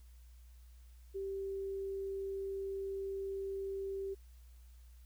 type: tone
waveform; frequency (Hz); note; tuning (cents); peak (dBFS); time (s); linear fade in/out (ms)
sine; 390; G4; -9; -37; 1.14-4.15; 20
effects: added 60 Hz sine -54 dBFS peak until 5.05 s + white hiss -71 dBFS RMS until 5.05 s